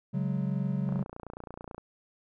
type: chord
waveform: triangle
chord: C# suspended fourth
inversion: none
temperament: equal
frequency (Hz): 138.59 / 185 / 207.7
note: C#3 / F#3 / G#3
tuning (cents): 0 / 0 / 0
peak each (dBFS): -29 / -29 / -34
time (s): 0.13-1.04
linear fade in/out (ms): 20
type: click train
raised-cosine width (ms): 1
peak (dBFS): -27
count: 27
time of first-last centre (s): 0.89-1.78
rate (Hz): 29.2
effects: none